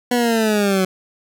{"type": "linear sweep", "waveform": "20% pulse", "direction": "down", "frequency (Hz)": [246.9, 185], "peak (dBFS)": -10, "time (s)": [0.11, 0.85], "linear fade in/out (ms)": 5, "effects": []}